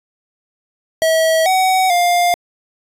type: tone with pitch steps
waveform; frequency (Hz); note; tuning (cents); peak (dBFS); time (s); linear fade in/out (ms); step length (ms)
square; 645 / 752 / 703; E5 / F#5 / F5; -38 / +28 / +11; -12; 1.02-2.34; 0; 440
effects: resampled to 32000 Hz